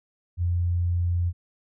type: tone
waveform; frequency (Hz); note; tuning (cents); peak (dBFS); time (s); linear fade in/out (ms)
sine; 87.31; F2; 0; -21; 0.37-1.33; 50
effects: none